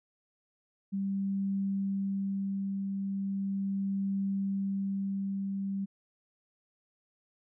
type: tone with tremolo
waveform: sine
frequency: 196 Hz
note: G3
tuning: in tune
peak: -28 dBFS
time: 0.92-5.86 s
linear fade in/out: 20 ms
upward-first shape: triangle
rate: 0.38 Hz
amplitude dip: 30%
effects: none